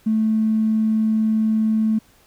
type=tone with tanh clipping; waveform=triangle; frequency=218.9 Hz; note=A3; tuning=9 cents flat; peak=-15 dBFS; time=0.06-1.99 s; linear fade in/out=10 ms; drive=2 dB; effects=pink hiss -55 dBFS RMS until 2.26 s